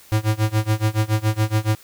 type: tone with tremolo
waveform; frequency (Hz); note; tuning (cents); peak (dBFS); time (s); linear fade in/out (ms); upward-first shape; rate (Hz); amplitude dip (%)
square; 108.1; A2; -30; -15; 0.12-1.75; 0; sine; 7.1; 95
effects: white hiss -48 dBFS RMS until 1.83 s